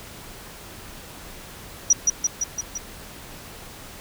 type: tone with echo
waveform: sine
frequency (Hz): 5820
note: F#8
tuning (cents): -29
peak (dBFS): -11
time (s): 1.9-1.93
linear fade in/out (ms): 5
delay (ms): 170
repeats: 5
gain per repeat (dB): -3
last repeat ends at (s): 2.78
effects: pink hiss -41 dBFS RMS until 4 s